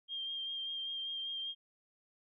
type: tone with vibrato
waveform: sine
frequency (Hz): 3198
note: G7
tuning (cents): +34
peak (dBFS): -37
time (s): 0.08-1.55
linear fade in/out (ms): 50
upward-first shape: sine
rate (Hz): 5.1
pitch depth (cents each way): 20
effects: none